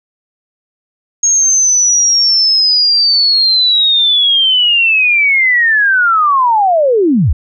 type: linear sweep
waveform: sine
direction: down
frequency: 6570 to 50.7 Hz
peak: -7 dBFS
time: 1.23-7.33 s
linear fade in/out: 5 ms
effects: none